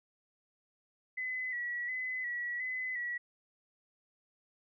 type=tone with vibrato; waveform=sine; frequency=1975.5 Hz; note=B6; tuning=in tune; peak=-34 dBFS; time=1.17-3.18 s; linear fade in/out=10 ms; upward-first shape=square; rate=1.4 Hz; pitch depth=39 cents each way; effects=none